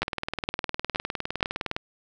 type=two click trains; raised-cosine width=0.3 ms; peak=-12 / -9 dBFS; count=35 / 4; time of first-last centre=0.03-1.765 / 0.02-1.428 s; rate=19.6 / 2.13 Hz; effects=none